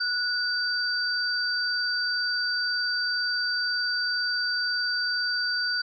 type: tone pair together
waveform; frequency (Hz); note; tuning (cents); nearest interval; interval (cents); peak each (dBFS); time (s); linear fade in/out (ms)
sine; 1468 / 4655; F#6 / D8; -14 / -16; octave + minor sixth; 1998; -27; 0-5.82; 10
effects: none